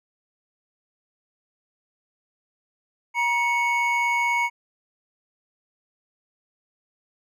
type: tone pair together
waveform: triangle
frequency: 951.3 / 2216 Hz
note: A#5 / C#7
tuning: +35 / -1 cents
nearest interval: octave + minor third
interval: 1464 cents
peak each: -21 dBFS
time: 3.14-4.5 s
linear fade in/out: 50 ms
effects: none